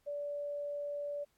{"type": "tone", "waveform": "sine", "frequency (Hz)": 579, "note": "D5", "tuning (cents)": -25, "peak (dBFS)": -36, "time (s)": [0.06, 1.25], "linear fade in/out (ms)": 20, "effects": ["pink hiss -75 dBFS RMS until 1.37 s", "AAC 64 kbps"]}